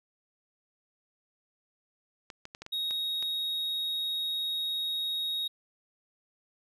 clicks, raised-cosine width 0.2 ms, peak -25 dBFS, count 7, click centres 2.302 / 2.454 / 2.549 / 2.62 / 2.664 / 2.909 / 3.226 s
triangle tone, 3763 Hz, A#7, 16 cents sharp, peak -28 dBFS, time 2.72-5.48 s, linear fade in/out 10 ms
effects none

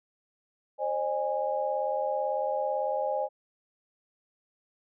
sine tone cluster, 529 / 607 / 824 Hz, C5 / D#5 / G#5, +19 / -43 / -14 cents, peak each -31 dBFS, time 0.78-3.29 s, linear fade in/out 50 ms, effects none

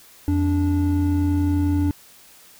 triangle tone pair together, 86.34 / 290.4 Hz, F2 / D4, -19 / -19 cents, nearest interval octave + major sixth, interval 2100 cents, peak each -18 dBFS, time 0.28-1.91 s, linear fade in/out 0 ms, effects white hiss -49 dBFS RMS until 2.59 s

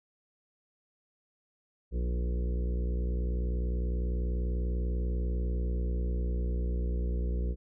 harmonic tone with a mistuned harmonic, 60.2 Hz, B1, 44 cents flat, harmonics 1 / 2 / 3 / 4 / 5 / 6 / 7 / 8 / 9, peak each -28 / -44 / -40 / -49 / -49 / -46 / -46 / -47 / -55 dBFS, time 1.91-7.56 s, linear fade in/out 50 ms, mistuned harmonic 6, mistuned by -46 cents, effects none

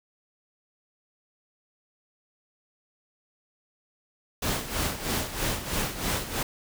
pink noise with tremolo, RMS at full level -27 dBFS, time 4.42-6.43 s, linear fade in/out 5 ms, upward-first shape sine, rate 3.1 Hz, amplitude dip 70%, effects none

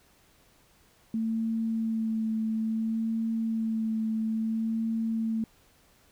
sine tone with vibrato, 223 Hz, A3, 23 cents sharp, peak -26 dBFS, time 1.14-5.44 s, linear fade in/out 2 ms, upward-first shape sine, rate 0.59 Hz, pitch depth 18 cents each way, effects pink hiss -62 dBFS RMS until 6.11 s

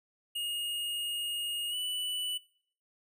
square tone with pitch glide, 2858 to 2971 Hz, F7 to F#7, +39 to +6 cents, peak -33 dBFS, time 0.35-2.38 s, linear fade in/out 10 ms, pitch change +67 cents, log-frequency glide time 1.7-1.75 s, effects noise-tail reverb RT60 0.6 s tail -22 dB re dry

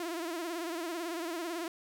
sawtooth tone with vibrato, 337.2 Hz, E4, 39 cents sharp, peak -31 dBFS, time 0-1.68 s, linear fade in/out 2 ms, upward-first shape sine, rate 18 Hz, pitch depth 98 cents each way, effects none

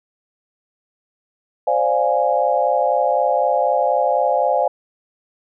sine chord, D half-diminished seventh, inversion third, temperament equal, 523.3 / 587.3 / 698.5 / 830.6 Hz, C5 / D5 / F5 / Ab5, 0 / 0 / 0 / 0 cents, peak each -20 dBFS, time 1.67-4.68 s, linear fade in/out 5 ms, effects none

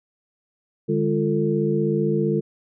sine tone cluster, 149.7 / 205.2 / 347.6 / 444.8 Hz, D3 / G#3 / F4 / A4, +33 / -21 / -8 / +19 cents, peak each -24 dBFS, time 0.88-2.41 s, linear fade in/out 20 ms, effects none

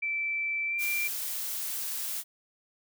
sine tone with pitch glide, 2328 to 2367 Hz, D7 to D7, -16 to +13 cents, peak -28 dBFS, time 0.02-1.08 s, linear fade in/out 10 ms, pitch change +29 cents, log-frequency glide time 0.67-0.78 s
blue noise, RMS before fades -34 dBFS, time 0.78-2.24 s, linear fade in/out 50 ms
effects none

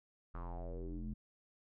square tone with low-pass filter sweep, 43.16 Hz, F1, 20 cents flat, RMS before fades -43 dBFS, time 0.34-1.14 s, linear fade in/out 10 ms, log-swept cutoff 1300 to 190 Hz, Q 5.2, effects none

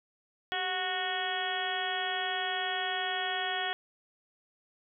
harmonic tone with a mistuned harmonic, 368.1 Hz, F#4, 9 cents flat, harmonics 1 / 2 / 3 / 4 / 5 / 6 / 7 / 8 / 9, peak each -42 / -35 / -43 / -38 / -36 / -44 / -46 / -41 / -37 dBFS, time 0.52-3.73 s, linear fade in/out 0 ms, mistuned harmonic 1, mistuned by +94 cents, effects none

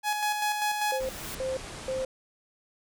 sawtooth tone with tremolo, 840 Hz, G#5, 19 cents sharp, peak -21 dBFS, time 0.03-1.01 s, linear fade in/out 50 ms, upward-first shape square, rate 5.1 Hz, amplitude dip 40%
white noise with exponential growth, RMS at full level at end -38 dBFS, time 0.15-1.35 s, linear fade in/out 5 ms, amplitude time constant 260 ms
sine tone bursts, 523.3 Hz, C5, in tune, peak -28 dBFS, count 3, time 0.92-2.05 s, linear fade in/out 2 ms, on 170 ms, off 310 ms
pink low-pass noise, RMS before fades -41 dBFS, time 1-2.05 s, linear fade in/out 5 ms, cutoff 10000 Hz, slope 48 dB/octave
effects none

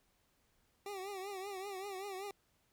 25% pulse tone with vibrato, 390 Hz, G4, 9 cents flat, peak -38 dBFS, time 0.86-2.31 s, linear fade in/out 2 ms, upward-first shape triangle, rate 5.2 Hz, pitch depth 110 cents each way, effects pink hiss -75 dBFS RMS until 2.72 s

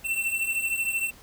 square beating tone pair, 2683 / 2696 Hz, E7 / E7, +30 / +38 cents, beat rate 13 Hz, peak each -32 / -27 dBFS, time 0.04-1.11 s, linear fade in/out 20 ms, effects pink hiss -51 dBFS RMS until 1.22 s

